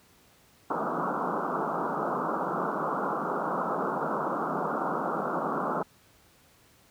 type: band-pass noise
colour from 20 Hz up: white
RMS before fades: -30 dBFS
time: 0.7-5.83 s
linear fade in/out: 5 ms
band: 150 to 1400 Hz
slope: 96 dB/octave
effects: pink hiss -60 dBFS RMS until 6.9 s + high-pass 60 Hz 12 dB/octave